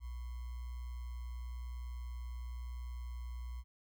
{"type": "tone with sample-and-hold", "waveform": "sine", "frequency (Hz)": 60.5, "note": "B1", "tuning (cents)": -35, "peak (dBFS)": -40, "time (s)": [0, 3.64], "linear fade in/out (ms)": 50, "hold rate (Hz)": 1050, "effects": []}